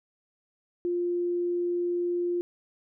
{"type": "tone", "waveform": "sine", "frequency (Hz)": 350.4, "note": "F4", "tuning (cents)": 6, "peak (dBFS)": -25, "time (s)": [0.85, 2.41], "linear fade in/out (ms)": 0, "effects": []}